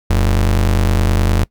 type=ring-modulated tone; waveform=square; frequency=65.3 Hz; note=C2; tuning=3 cents flat; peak=-9 dBFS; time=0.1-1.44 s; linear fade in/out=5 ms; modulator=24.9 Hz; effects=noise-tail reverb RT60 0.1 s tail -22 dB re dry